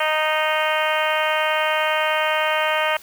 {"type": "harmonic tone", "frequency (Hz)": 309.9, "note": "D#4", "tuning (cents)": -7, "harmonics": [2, 3, 4, 5, 6, 7, 8, 9, 10], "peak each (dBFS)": [-23, -25, -26, -27, -28, -28, -29, -30, -30], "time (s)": [0, 2.97], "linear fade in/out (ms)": 5, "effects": ["white hiss -45 dBFS RMS until 3.02 s"]}